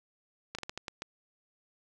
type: slowing click train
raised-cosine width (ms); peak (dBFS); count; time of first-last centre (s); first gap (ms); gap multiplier
0.2; -20; 7; 0.55-1.021; 36; 1.31
effects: none